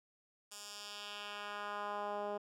10% pulse tone with band-pass filter sweep, 205.8 Hz, G#3, 16 cents flat, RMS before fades -43 dBFS, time 0.51-2.38 s, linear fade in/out 10 ms, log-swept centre 7600 to 530 Hz, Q 1.3, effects none

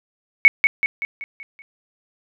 sine tone with echo, 2217 Hz, C#7, in tune, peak -4 dBFS, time 0.45-0.48 s, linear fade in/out 0 ms, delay 190 ms, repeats 6, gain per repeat -6 dB, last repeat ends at 1.62 s, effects none

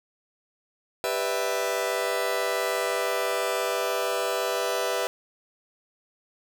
sawtooth chord, E minor seventh, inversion first, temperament just, 395.6 / 494.4 / 593.3 / 659.3 Hz, G4 / B4 / D5 / E5, +16 / +2 / +18 / 0 cents, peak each -28 / -25 / -29 / -26 dBFS, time 1.04-5.07 s, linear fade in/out 0 ms, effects none

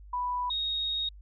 sine tone pair in turn, 987.8 / 3747 Hz, B5 / A#7, 0 / +8 cents, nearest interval octave + major seventh, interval 2308 cents, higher second, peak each -28 dBFS, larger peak neither, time 0.13-0.5 / 0.5-1.09 s, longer second, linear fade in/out 5 ms, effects added 50 Hz sine -46 dBFS peak until 1.21 s

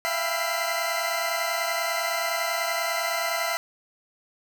20% pulse tone cluster, 664 / 694 / 796 / 989 / 2071 Hz, E5 / F5 / G5 / B5 / C7, +12 / -11 / +26 / +2 / -18 cents, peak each -24 / -26 / -31 / -28 / -27 dBFS, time 0.05-3.57 s, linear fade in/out 0 ms, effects 9-bit

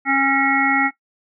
harmonic tone, 273.2 Hz, C#4, 25 cents flat, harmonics 1 / 3 / 5 / 7 / 8, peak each -21 / -21 / -21 / -21 / -21 dBFS, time 0.05-0.91 s, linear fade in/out 50 ms, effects noise-tail reverb RT60 0.1 s tail -17 dB re dry

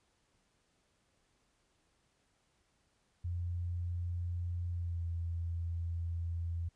sine tone with pitch glide, 87.31 to 84.63 Hz, F2 to E2, 0 to +46 cents, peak -34 dBFS, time 3.24-6.69 s, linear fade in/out 10 ms, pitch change -54 cents, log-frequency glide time 4.7-5.05 s, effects pink hiss -75 dBFS RMS until 6.75 s + resampled to 22050 Hz

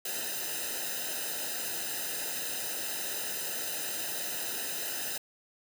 white noise with comb filter, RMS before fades -35 dBFS, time 0.05-5.18 s, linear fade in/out 5 ms, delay 0.89 ms, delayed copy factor -0.9, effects none

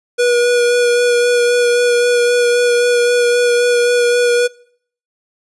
square tone with vibrato, 483.7 Hz, B4, 36 cents flat, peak -11 dBFS, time 0.18-4.48 s, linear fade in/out 20 ms, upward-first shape sine, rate 3.8 Hz, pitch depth 14 cents each way, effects noise-tail reverb RT60 0.6 s tail -24 dB re dry + resampled to 24000 Hz

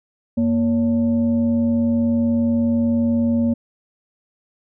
sine tone with frequency modulation, 234.1 Hz, A#3, 8 cents sharp, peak -15 dBFS, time 0.37-3.54 s, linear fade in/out 10 ms, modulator 327 Hz, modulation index 0.46, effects none

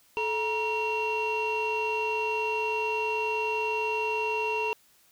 sine tone cluster, 434.9 / 949 / 2738 Hz, A4 / A#5 / F7, -20 / +31 / -35 cents, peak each -29 dBFS, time 0.17-4.73 s, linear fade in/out 0 ms, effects tanh soft clip ceiling -21 dBFS + white hiss -62 dBFS RMS until 5.11 s

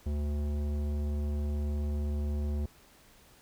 sine tone with tanh clipping, 73.42 Hz, D2, in tune, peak -31 dBFS, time 0.06-2.66 s, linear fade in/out 5 ms, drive 15 dB, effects pink hiss -59 dBFS RMS until 3.41 s

